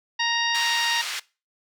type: harmonic tone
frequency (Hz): 934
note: A#5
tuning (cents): +3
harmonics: 1 / 2 / 3 / 4 / 5 / 6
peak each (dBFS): -28 / -26 / -28 / -29 / -32 / -34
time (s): 0.19-1.02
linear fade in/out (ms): 10
type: band-pass noise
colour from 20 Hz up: white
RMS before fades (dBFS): -31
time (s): 0.54-1.2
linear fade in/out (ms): 10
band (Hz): 1400 to 4500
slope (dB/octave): 12
effects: noise-tail reverb RT60 0.3 s tail -21 dB re dry